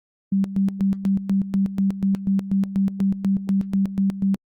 sine tone with tremolo, 195 Hz, G3, 9 cents flat, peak -16 dBFS, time 0.32-4.36 s, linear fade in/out 5 ms, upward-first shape square, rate 4.1 Hz, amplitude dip 75%, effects Opus 32 kbps

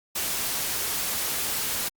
white noise, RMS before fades -28 dBFS, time 0.15-1.89 s, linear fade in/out 10 ms, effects Opus 48 kbps

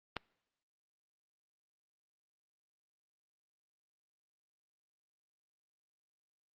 click, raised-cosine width 0.3 ms, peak -19 dBFS, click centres 0.167 s, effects noise-tail reverb RT60 0.9 s tail -25 dB re dry + Opus 32 kbps

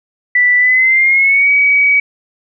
sine tone with pitch glide, 1974 to 2268 Hz, B6 to C#7, -1 to +39 cents, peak -7 dBFS, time 0.35-2 s, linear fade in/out 5 ms, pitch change +240 cents, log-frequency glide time 0.58-1.5 s, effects none

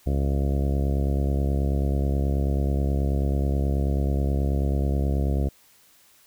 harmonic tone, 69.3 Hz, C#2, in tune, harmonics 1 / 2 / 3 / 4 / 5 / 6 / 7 / 8 / 9 / 10, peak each -22 / -28 / -32 / -34 / -36 / -38 / -39 / -40 / -41 / -42 dBFS, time 0.06-5.49 s, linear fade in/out 10 ms, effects white hiss -57 dBFS RMS until 6.26 s

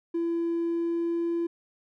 triangle tone with pitch glide, 336.7 to 338.8 Hz, E4 to E4, +37 to +48 cents, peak -22 dBFS, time 0.14-1.47 s, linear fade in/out 10 ms, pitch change +11 cents, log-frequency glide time 0.58-1.34 s, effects tanh soft clip ceiling -21 dBFS

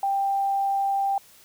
sine tone, 789 Hz, G5, 11 cents sharp, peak -21 dBFS, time 0.03-1.18 s, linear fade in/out 2 ms, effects white hiss -53 dBFS RMS until 1.44 s

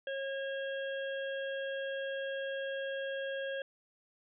harmonic tone, 544 Hz, C#5, 33 cents flat, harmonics 1 / 3 / 5 / 6, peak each -36 / -41 / -52 / -48 dBFS, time 0.07-3.62 s, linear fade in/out 2 ms, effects none

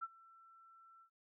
sine tone with ADSR envelope, 1340 Hz, E6, 28 cents sharp, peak -37 dBFS, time 0.01-1.1 s, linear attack 23 ms, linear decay 37 ms, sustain -23 dB, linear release 85 ms, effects noise-tail reverb RT60 0.1 s tail -23 dB re dry

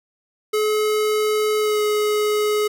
square tone with pitch glide, 427 to 421.6 Hz, G#4 to G#4, +48 to +26 cents, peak -18 dBFS, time 0.53-2.68 s, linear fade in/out 10 ms, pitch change -22 cents, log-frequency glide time 1.59-1.81 s, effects none

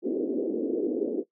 white band-pass noise, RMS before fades -28 dBFS, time 0.02-1.24 s, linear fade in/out 50 ms, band 250 to 460 Hz, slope 48 dB/octave, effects noise-tail reverb RT60 0.1 s tail -17 dB re dry

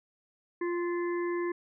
harmonic tone with a mistuned harmonic, 348.4 Hz, F4, 4 cents flat, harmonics 1 / 3 / 5 / 6, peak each -29 / -39 / -43 / -45 dBFS, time 0.61-1.52 s, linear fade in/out 5 ms, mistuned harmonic 6, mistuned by -24 cents, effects none

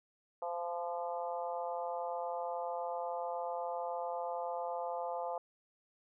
harmonic tone with a mistuned harmonic, 172.7 Hz, F3, 19 cents flat, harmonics 3 / 4 / 5 / 6 / 7, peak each -40 / -40 / -41 / -47 / -50 dBFS, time 0.42-5.38 s, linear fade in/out 2 ms, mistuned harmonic 6, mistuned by -15 cents, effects none

